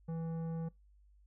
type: tone with tanh clipping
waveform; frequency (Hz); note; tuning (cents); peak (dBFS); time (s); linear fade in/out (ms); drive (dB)
sine; 164.1; E3; -8; -38; 0.08-0.69; 10; 12
effects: noise-tail reverb RT60 0.2 s tail -24 dB re dry + added 50 Hz sine -61 dBFS peak until 1.26 s